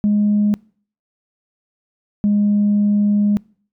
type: tone pair in turn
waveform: sine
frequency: 207.7 / 206.1 Hz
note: G#3 / G#3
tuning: 0 / -13 cents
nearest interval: unison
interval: 13 cents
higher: first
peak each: -11 dBFS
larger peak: neither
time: 0.04-0.54 / 2.24-3.37 s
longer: second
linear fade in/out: 0 ms
effects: noise-tail reverb RT60 0.5 s tail -26 dB re dry + tanh soft clip ceiling -9 dBFS